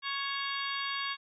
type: harmonic tone with a mistuned harmonic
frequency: 555 Hz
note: C#5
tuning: 2 cents sharp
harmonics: 2 / 3 / 4 / 5 / 6 / 7 / 8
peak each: -37 / -39 / -40 / -41 / -42 / -42 / -43 dBFS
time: 0.02-1.17 s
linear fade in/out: 50 ms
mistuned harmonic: 7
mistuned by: -73 cents
effects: none